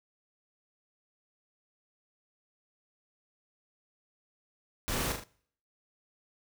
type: noise with echo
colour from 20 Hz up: pink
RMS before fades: -33 dBFS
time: 4.88-5.12 s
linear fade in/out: 0 ms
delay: 39 ms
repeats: 3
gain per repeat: -5 dB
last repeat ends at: 5.237 s
effects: noise-tail reverb RT60 0.6 s tail -23 dB re dry